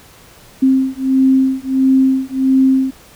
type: beating tone pair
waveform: sine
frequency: 263.6 / 265.1 Hz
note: C4 / C4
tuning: +13 / +23 cents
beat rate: 1.5 Hz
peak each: -13 dBFS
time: 0.62-2.91 s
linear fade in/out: 10 ms
effects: pink hiss -43 dBFS RMS until 3.15 s